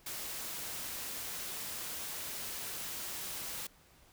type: noise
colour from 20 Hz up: white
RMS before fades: -41 dBFS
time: 0.06-3.67 s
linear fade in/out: 5 ms
effects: pink hiss -63 dBFS RMS until 4.12 s